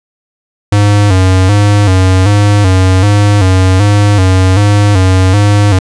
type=tone with vibrato; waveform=square; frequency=98 Hz; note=G2; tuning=in tune; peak=-5 dBFS; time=0.72-5.79 s; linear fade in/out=5 ms; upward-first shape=square; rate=1.3 Hz; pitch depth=83 cents each way; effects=resampled to 22050 Hz